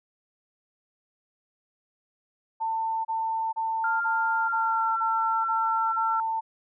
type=tone bursts; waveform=sine; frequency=895 Hz; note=A5; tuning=29 cents sharp; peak=-25 dBFS; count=8; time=2.6-6.41 s; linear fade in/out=20 ms; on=450 ms; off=30 ms
type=tone with pitch glide; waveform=sine; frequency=1395 to 1352.2 Hz; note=F6 to E6; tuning=-2 to +44 cents; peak=-25 dBFS; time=3.84-6.2 s; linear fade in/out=2 ms; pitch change=-54 cents; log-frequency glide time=4.37-4.97 s
effects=none